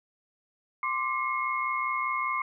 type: tone cluster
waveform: sine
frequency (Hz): 1047 / 1172 / 2160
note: C6 / D6 / C#7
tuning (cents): +1 / -4 / -45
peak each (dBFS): -31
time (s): 0.83-2.42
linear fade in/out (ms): 2
effects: none